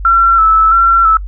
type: tone with vibrato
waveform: sine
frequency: 1334 Hz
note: E6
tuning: 20 cents sharp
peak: -5 dBFS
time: 0.05-1.17 s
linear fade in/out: 2 ms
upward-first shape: square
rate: 1.5 Hz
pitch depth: 31 cents each way
effects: noise-tail reverb RT60 0.1 s tail -25 dB re dry + added 48 Hz sine -20 dBFS peak until 1.27 s